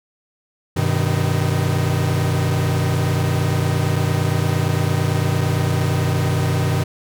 45% pulse chord, G augmented, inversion none, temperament equal with one note detuned, 98 / 126.65 / 155.56 Hz, G2 / B2 / D#3, 0 / +44 / 0 cents, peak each -21 dBFS, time 0.76-6.84 s, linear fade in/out 10 ms, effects none

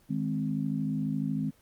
sine chord, Ab major, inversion second, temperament equal, 155.56 / 207.7 / 261.6 Hz, Eb3 / Ab3 / C4, 0 / 0 / 0 cents, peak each -32 dBFS, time 0.09-1.51 s, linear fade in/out 20 ms, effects pink hiss -63 dBFS RMS until 1.61 s + Opus 24 kbps

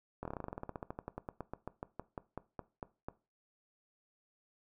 slowing click train, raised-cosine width 1 ms, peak -26 dBFS, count 30, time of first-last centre 0.23-3.085 s, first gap 23 ms, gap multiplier 1.09, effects noise-tail reverb RT60 0.3 s tail -18 dB re dry

